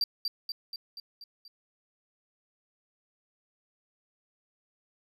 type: tone with echo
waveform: triangle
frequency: 4707 Hz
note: D8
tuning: 3 cents sharp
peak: -23 dBFS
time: 0.01-0.04 s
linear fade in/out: 2 ms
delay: 240 ms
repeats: 6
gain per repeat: -4 dB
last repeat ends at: 1.48 s
effects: none